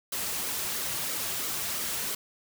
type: noise with flanger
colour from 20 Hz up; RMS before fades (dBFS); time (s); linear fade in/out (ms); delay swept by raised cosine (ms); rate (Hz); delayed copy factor
white; -32; 0.12-2.15; 5; 1.1 to 4.1; 3; -0.5
effects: none